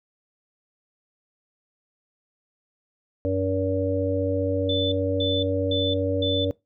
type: harmonic tone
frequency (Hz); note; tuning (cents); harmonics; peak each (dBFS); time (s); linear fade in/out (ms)
95; F#2; +46; 1 / 3 / 5 / 6; -27 / -27 / -27 / -27; 3.25-6.51; 0
type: tone bursts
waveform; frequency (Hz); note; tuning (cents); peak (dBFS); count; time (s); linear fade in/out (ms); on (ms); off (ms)
sine; 3520; A7; 0; -25; 4; 4.69-6.45; 5; 230; 280
effects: noise-tail reverb RT60 0.2 s tail -22 dB re dry